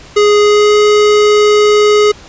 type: tone with pitch glide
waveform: square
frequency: 415.3 to 418.9 Hz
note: G#4 to G#4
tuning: 0 to +15 cents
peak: -6 dBFS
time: 0.16-2.12 s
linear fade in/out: 10 ms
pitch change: +15 cents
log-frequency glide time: 0.4-0.75 s
effects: pink hiss -36 dBFS RMS until 2.28 s + resampled to 16000 Hz